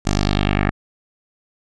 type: tone with low-pass filter sweep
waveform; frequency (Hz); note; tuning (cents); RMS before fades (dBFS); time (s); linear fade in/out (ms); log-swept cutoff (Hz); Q
10% pulse; 50; G1; +35; -18; 0.05-0.71; 20; 7200 to 1800; 2.5
effects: none